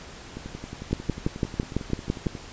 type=two click trains; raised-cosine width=3 ms; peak=-10 / -22 dBFS; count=9 / 23; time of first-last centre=0.93-2.268 / 0.37-2.352 s; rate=5.98 / 11.1 Hz; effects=pink hiss -43 dBFS RMS until 2.52 s + resampled to 16000 Hz